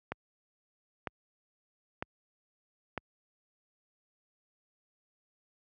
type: click train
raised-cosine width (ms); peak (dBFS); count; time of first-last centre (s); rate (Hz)
0.5; -19; 4; 0.12-2.977; 1.05
effects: high-pass 60 Hz 12 dB/octave